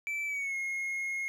triangle tone with pitch glide, 2323 to 2155 Hz, D7 to C#7, -20 to -49 cents, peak -30 dBFS, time 0.07-1.28 s, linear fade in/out 0 ms, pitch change -129 cents, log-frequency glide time 0.26-0.56 s, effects none

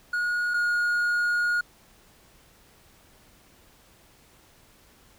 triangle tone pair in turn, 1445 / 1435.8 Hz, F#6 / F6, -41 / +48 cents, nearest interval unison, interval 11 cents, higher first, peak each -22 / -20 dBFS, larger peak second, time 0.13-0.54 / 0.54-1.61 s, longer second, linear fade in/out 5 ms, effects pink hiss -57 dBFS RMS until 5.18 s

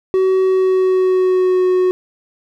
triangle tone with pitch glide, 377.3 to 367.4 Hz, F#4 to F#4, +34 to -12 cents, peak -9 dBFS, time 0.14-1.91 s, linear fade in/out 0 ms, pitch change -46 cents, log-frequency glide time 0.42-1.65 s, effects none

